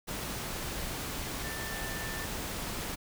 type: tone in noise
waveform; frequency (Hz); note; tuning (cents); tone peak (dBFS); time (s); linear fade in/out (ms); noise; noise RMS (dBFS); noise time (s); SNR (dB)
sine; 1778; A6; +18; -41; 1.43-2.26; 20; pink; -37; 0.07-2.96; -7
effects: none